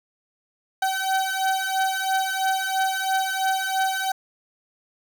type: beating tone pair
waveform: 30% pulse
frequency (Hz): 764 / 767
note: G5 / G5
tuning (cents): -45 / -38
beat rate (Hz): 3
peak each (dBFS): -22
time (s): 0.82-4.12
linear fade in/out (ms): 5
effects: none